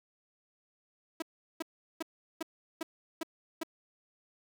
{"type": "tone bursts", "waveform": "sawtooth", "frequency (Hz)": 324.5, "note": "E4", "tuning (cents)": -27, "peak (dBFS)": -29, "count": 7, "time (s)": [1.2, 3.634], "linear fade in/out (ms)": 5, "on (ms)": 22, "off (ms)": 380, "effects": []}